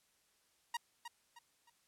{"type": "tone with echo", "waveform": "sawtooth", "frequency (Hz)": 945, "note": "A#5", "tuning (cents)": 23, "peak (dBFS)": -32, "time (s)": [0.74, 0.77], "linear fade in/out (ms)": 5, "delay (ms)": 310, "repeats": 3, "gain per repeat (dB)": -9, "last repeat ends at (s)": 1.7, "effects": ["white hiss -74 dBFS RMS until 1.87 s", "low-pass 11000 Hz 12 dB/octave"]}